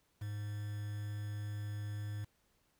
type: tone with quantisation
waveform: triangle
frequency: 103.83 Hz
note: G#2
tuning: in tune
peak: -36 dBFS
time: 0.21-2.25 s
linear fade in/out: 10 ms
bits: 9
effects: pink hiss -75 dBFS RMS until 2.79 s

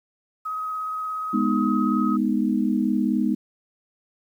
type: tone with vibrato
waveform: sine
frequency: 1266 Hz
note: D#6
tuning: 30 cents sharp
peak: -26 dBFS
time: 0.45-2.17 s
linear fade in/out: 10 ms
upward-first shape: triangle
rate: 17 Hz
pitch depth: 12 cents each way
type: chord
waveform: sine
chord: G# minor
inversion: none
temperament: equal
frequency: 207.7 / 246.9 / 311.1 Hz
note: G#3 / B3 / D#4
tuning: 0 / 0 / 0 cents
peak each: -23 / -23 / -25 dBFS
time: 1.33-3.35 s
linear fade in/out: 10 ms
effects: 9-bit

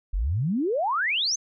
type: exponential sweep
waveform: sine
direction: up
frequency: 40.13 to 6440 Hz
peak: -22 dBFS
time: 0.13-1.36 s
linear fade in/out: 10 ms
effects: none

